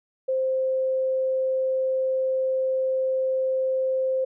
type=tone; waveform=sine; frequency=523.3 Hz; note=C5; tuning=in tune; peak=-21 dBFS; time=0.28-4.25 s; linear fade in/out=10 ms; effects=none